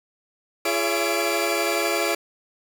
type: tone cluster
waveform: sawtooth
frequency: 341.5 / 417.7 / 562 / 671 / 2354 Hz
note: F4 / G#4 / C#5 / E5 / D7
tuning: -39 / +10 / +24 / +31 / +3 cents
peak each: -24 dBFS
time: 0.65-2.15 s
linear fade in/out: 5 ms
effects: none